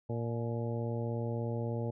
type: harmonic tone with a mistuned harmonic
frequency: 116.54 Hz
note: A#2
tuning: in tune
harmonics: 1 / 2 / 3 / 4 / 5 / 6 / 7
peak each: -34 / -40 / -43 / -40 / -43 / -52 / -48 dBFS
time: 0.09-1.91 s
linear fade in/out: 10 ms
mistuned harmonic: 7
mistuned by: +54 cents
effects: none